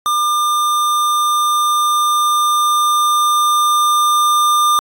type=tone with level ramp; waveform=square; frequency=1200 Hz; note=D6; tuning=37 cents sharp; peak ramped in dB=-14 to -11 dBFS; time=0.06-4.79 s; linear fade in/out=0 ms; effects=AAC 64 kbps